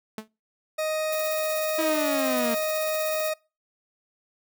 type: tone with exponential decay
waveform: sawtooth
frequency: 217.5 Hz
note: A3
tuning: 20 cents flat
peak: -25 dBFS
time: 0.18-0.28 s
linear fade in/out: 2 ms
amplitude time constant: 21 ms
type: tone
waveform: 40% pulse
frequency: 624 Hz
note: D#5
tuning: 5 cents sharp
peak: -24 dBFS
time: 0.78-3.34 s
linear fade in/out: 10 ms
type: noise with tremolo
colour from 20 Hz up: violet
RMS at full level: -33 dBFS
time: 1.12-3.3 s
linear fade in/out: 5 ms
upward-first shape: triangle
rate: 16 Hz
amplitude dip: 55%
type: linear sweep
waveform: sawtooth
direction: down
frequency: 326.7 to 227.2 Hz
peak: -22 dBFS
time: 1.78-2.55 s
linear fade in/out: 10 ms
effects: noise-tail reverb RT60 0.3 s tail -25 dB re dry